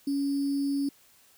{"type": "tone with sample-and-hold", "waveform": "sine", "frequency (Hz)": 279.9, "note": "C#4", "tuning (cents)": 17, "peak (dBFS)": -25, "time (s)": [0.07, 0.89], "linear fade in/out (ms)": 5, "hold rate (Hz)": 4900, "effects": ["white hiss -60 dBFS RMS until 1.37 s"]}